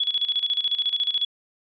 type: tone with tremolo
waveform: sine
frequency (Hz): 3380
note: G#7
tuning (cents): +30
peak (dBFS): -19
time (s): 0-1.25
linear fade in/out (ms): 5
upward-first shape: square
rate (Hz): 14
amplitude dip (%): 75
effects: resampled to 11025 Hz